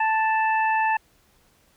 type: harmonic tone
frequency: 880 Hz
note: A5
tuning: in tune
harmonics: 1 / 2 / 3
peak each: -20 / -26 / -30 dBFS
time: 0-0.97 s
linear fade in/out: 5 ms
effects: pink hiss -61 dBFS RMS until 1.76 s